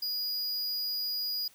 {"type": "tone", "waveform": "square", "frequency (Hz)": 4897, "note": "D#8", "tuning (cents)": -28, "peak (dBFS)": -31, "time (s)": [0.02, 1.48], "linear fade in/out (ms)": 5, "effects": ["white hiss -60 dBFS RMS until 1.54 s"]}